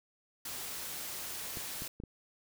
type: noise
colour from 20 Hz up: white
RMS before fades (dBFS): -41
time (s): 0.45-1.88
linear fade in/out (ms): 5
type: clicks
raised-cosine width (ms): 3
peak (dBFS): -30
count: 4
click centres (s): 1.572 / 1.821 / 2.001 / 2.037
effects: none